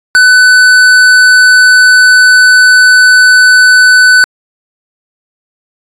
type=tone with hard clipping; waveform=sine; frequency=1500 Hz; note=F#6; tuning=23 cents sharp; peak=-3 dBFS; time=0.15-4.24 s; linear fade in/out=0 ms; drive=14 dB; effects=low-pass 11000 Hz 12 dB/octave + AAC 64 kbps